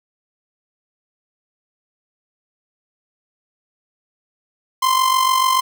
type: tone with amplitude modulation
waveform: 45% pulse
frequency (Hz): 1041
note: C6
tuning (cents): -9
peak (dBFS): -11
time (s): 4.82-5.61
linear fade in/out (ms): 10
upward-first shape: sine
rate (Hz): 46.9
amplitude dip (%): 60
effects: none